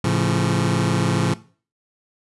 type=chord; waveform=sawtooth; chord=A augmented; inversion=none; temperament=just; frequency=110 / 137.5 / 171.88 Hz; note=A2 / C#3 / E#3; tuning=0 / -14 / -27 cents; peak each=-18 dBFS; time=0.04-1.34 s; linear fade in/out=5 ms; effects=noise-tail reverb RT60 0.4 s tail -18 dB re dry + resampled to 24000 Hz